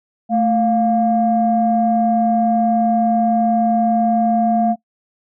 sine tone pair together, 221.2 / 702.3 Hz, A3 / F5, +9 / +10 cents, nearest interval octave + minor sixth, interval 2001 cents, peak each -15 dBFS, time 0.29-4.76 s, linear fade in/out 50 ms, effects noise-tail reverb RT60 0.1 s tail -20 dB re dry + tanh soft clip ceiling -5 dBFS

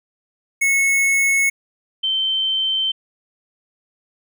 square / sine tone pair in turn, 2194 / 3103 Hz, C#7 / G7, -18 / -18 cents, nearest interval tritone, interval 600 cents, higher second, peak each -15 / -17 dBFS, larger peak first, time 0.61-1.5 / 2.03-2.92 s, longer neither, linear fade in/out 10 ms, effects none

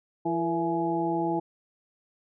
harmonic tone with a mistuned harmonic, 167.8 Hz, E3, 31 cents sharp, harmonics 1 / 2 / 3 / 4 / 5, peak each -34 / -27 / -38 / -34 / -30 dBFS, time 0.25-1.4 s, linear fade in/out 10 ms, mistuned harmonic 3, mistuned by -91 cents, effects none

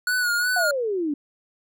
square tone with vibrato, 1458 Hz, F#6, 26 cents flat, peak -21 dBFS, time 0.07-0.71 s, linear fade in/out 2 ms, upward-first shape sine, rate 2.8 Hz, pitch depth 49 cents each way
sine exponential sweep, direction down, 740 to 279.2 Hz, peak -22 dBFS, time 0.56-1.14 s, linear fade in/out 5 ms
effects none

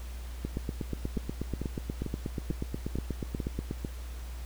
two click trains, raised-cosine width 3 ms, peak -20 / -19 dBFS, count 7 / 28, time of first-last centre 1.17-3.849 / 0.45-3.711 s, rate 2.24 / 8.28 Hz, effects added 60 Hz sine -37 dBFS peak until 4.45 s + pink hiss -51 dBFS RMS until 4.45 s

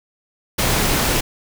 pink noise, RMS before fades -18 dBFS, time 0.58-1.21 s, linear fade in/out 10 ms, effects none

